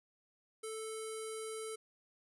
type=tone with low-pass filter; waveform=square; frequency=440 Hz; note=A4; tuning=in tune; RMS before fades=-43 dBFS; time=0.63-1.76 s; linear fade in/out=10 ms; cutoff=9600 Hz; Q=6.3; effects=none